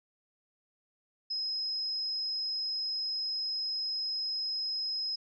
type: tone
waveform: sine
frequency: 5110 Hz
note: D#8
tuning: 45 cents sharp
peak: -31 dBFS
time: 1.3-5.16 s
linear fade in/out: 10 ms
effects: none